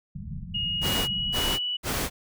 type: low-pass noise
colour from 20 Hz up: white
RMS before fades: -36 dBFS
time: 0.15-1.37 s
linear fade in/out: 5 ms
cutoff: 210 Hz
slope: 96 dB/octave
type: tone with pitch glide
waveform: sine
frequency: 2868 to 2952 Hz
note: F7 to F#7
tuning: +45 to -5 cents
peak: -26 dBFS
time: 0.54-1.77 s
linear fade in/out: 10 ms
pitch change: +50 cents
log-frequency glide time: 0.68-1.65 s
type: noise bursts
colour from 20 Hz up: pink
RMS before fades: -28 dBFS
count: 3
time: 0.81-2.1 s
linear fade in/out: 50 ms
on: 270 ms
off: 240 ms
effects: none